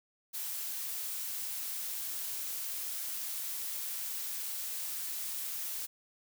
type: noise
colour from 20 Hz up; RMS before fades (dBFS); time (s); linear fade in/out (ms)
blue; -38; 0.33-5.87; 20
effects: none